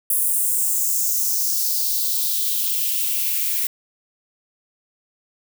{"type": "noise with high-pass filter sweep", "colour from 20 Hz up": "violet", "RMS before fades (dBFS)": -21, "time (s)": [0.1, 3.67], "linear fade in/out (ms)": 2, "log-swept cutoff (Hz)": [10000, 2000], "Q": 2.8, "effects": []}